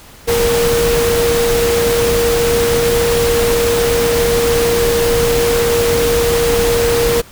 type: tone in noise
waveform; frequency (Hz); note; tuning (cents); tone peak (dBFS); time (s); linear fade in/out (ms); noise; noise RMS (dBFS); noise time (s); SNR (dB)
sine; 470; A#4; +14; -12; 0.27-7.22; 20; pink; -18; 0.27-7.22; +3
effects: pink hiss -40 dBFS RMS until 7.31 s